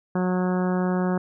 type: harmonic tone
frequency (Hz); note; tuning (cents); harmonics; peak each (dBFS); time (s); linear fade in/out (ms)
182.5; F#3; -24; 1 / 2 / 3 / 4 / 5 / 6 / 7 / 8 / 9; -22 / -28 / -32 / -34 / -36 / -38 / -39 / -40 / -41; 0.15-1.18; 5
effects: none